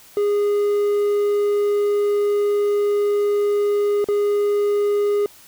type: tone with dropouts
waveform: triangle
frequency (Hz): 410.8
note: G#4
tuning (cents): -19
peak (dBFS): -14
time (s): 0.17-5.26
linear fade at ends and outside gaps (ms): 1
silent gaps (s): 4.043-4.086
effects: white hiss -47 dBFS RMS until 5.47 s